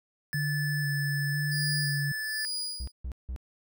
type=tone; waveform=square; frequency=1741 Hz; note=A6; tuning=19 cents flat; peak=-32 dBFS; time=0.33-2.45 s; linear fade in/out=0 ms
type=tone with vibrato; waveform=sine; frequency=145.8 Hz; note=D3; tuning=12 cents flat; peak=-28 dBFS; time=0.34-2.12 s; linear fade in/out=5 ms; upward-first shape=square; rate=1 Hz; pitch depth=25 cents each way
type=tone with tremolo; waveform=35% pulse; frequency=4902 Hz; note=D#8; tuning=27 cents flat; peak=-29 dBFS; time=1.51-2.92 s; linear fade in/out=10 ms; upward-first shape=sine; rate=1.2 Hz; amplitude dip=100%
type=tone bursts; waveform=triangle; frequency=63 Hz; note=B1; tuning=35 cents sharp; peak=-30 dBFS; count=3; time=2.8-3.362 s; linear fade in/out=0 ms; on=74 ms; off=170 ms
effects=none